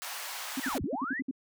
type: high-pass noise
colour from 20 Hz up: pink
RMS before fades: -39 dBFS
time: 0.02-0.78 s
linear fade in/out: 0 ms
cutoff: 760 Hz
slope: 24 dB/octave
type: tone bursts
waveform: sine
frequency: 265.3 Hz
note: C4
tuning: 24 cents sharp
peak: -29 dBFS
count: 9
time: 0.57-1.312 s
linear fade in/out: 5 ms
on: 30 ms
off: 59 ms
type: noise with exponential growth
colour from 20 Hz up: brown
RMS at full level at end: -45 dBFS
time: 0.58-0.77 s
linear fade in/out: 5 ms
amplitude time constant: 40 ms
type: linear two-way sweep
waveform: sine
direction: down then up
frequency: 2073 to 49 to 2073 Hz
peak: -32 dBFS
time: 0.62-1.21 s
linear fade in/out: 20 ms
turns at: 0.82 s
effects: none